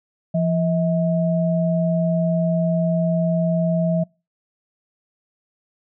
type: tone pair together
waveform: sine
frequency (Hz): 170.2 / 640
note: F3 / D#5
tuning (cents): -44 / +49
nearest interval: octave + major seventh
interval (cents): 2293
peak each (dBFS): -18 / -22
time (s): 0.34-4.04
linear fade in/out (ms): 10
effects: noise-tail reverb RT60 0.3 s tail -26 dB re dry